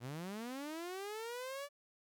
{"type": "linear sweep", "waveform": "sawtooth", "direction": "up", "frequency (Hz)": [113, 581], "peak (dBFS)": -38, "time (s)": [0, 1.69], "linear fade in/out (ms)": 50, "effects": []}